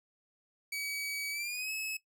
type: tone with pitch glide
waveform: sawtooth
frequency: 2275 to 2583 Hz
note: C#7 to E7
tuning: +44 to -36 cents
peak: -32 dBFS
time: 0.72-1.97 s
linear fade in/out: 5 ms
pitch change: +220 cents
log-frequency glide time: 1.31-1.71 s
effects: noise-tail reverb RT60 0.1 s tail -18 dB re dry